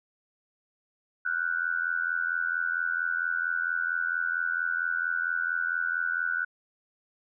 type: tone with amplitude modulation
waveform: sine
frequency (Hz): 1480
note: F#6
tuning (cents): 0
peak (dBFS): -22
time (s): 1.25-6.45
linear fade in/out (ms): 10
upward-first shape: sine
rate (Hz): 84.4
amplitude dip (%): 90
effects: none